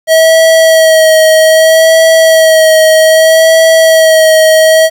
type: tone with vibrato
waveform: square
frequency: 641 Hz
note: E5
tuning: 49 cents flat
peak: -3 dBFS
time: 0.07-4.9 s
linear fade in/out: 50 ms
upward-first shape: sine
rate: 0.63 Hz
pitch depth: 21 cents each way
effects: 7-bit